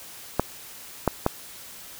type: clicks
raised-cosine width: 1 ms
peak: -5 dBFS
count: 3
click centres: 0.396 / 1.077 / 1.264 s
effects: white hiss -43 dBFS RMS until 1.99 s